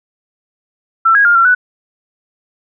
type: tone with pitch steps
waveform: sine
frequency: 1339 / 1645 / 1410 / 1361 / 1485 Hz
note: E6 / G#6 / F6 / F6 / F#6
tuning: +27 / -17 / +16 / -45 / +6 cents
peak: -6 dBFS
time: 1.05-1.55 s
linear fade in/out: 10 ms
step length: 100 ms
effects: none